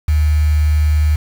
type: tone with quantisation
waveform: sine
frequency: 75.8 Hz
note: D#2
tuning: 45 cents flat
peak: -10 dBFS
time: 0.08-1.16 s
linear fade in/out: 5 ms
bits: 5
effects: none